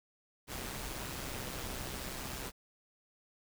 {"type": "noise with amplitude modulation", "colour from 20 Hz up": "pink", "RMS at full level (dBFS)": -39, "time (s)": [0.47, 2.52], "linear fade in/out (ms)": 50, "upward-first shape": "sine", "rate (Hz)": 130, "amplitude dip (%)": 50, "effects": []}